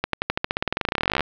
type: accelerating click train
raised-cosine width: 0.3 ms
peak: -4 dBFS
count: 30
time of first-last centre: 0.04-1.207 s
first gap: 93 ms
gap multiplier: 0.93
effects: low-pass 4000 Hz 12 dB/octave + 7-bit